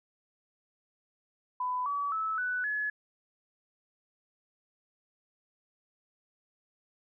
sine tone with pitch steps, 1000 / 1142.1 / 1304.4 / 1489.7 / 1701.3 Hz, B5 / D6 / E6 / F#6 / G#6, +21 / -49 / -19 / +11 / +41 cents, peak -29 dBFS, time 1.6-2.9 s, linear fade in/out 5 ms, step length 260 ms, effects none

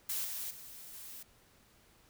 blue noise with level steps, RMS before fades -36 / -40 / -50 / -48 dBFS, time 0.09-1.23 s, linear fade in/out 5 ms, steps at 0.24 / 0.5 / 0.93 s, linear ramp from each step 10 ms, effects pink hiss -65 dBFS RMS until 2.09 s

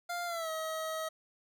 25% pulse tone with pitch glide, 698.5 to 636.8 Hz, F5 to D#5, 0 to +40 cents, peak -31 dBFS, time 0.09-1.09 s, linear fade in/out 10 ms, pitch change -160 cents, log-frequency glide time 0.26-0.5 s, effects none

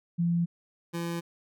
sine / 25% pulse tone pair in turn, 170.9 / 169.72 Hz, F3 / F3, -37 / -49 cents, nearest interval unison, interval 12 cents, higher first, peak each -23 / -27 dBFS, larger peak first, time 0.18-0.46 / 0.93-1.21 s, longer neither, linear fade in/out 20 ms, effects none

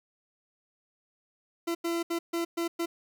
40% pulse tone bursts at uneven times, 337.9 Hz, E4, 43 cents sharp, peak -27 dBFS, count 6, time 1.67-1.75 / 1.84-2.03 / 2.1-2.19 / 2.33-2.45 / 2.57-2.68 / 2.79-2.86 s, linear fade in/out 10 ms, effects 11-bit

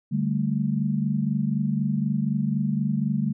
sine chord, D suspended fourth, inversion none, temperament equal, 146.83 / 196 / 220 Hz, D3 / G3 / A3, 0 / 0 / 0 cents, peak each -26 dBFS, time 0.11-3.33 s, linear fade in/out 20 ms, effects none

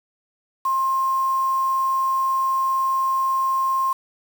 sine tone with quantisation, 1061 Hz, C6, 24 cents sharp, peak -18 dBFS, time 0.65-3.93 s, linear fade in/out 5 ms, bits 6, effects none

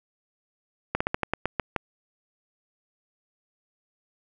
slowing click train, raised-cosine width 0.5 ms, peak -9 dBFS, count 9, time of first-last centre 0.95-1.763 s, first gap 55 ms, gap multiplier 1.17, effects none

